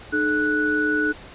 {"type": "tone cluster", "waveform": "sine", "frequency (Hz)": [303.6, 429.8, 1477], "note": ["D#4", "A4", "F#6"], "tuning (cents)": [-42, -41, -3], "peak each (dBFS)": [-23, -27, -21], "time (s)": [0.12, 1.13], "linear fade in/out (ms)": 20, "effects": ["pink hiss -42 dBFS RMS until 1.34 s", "resampled to 8000 Hz"]}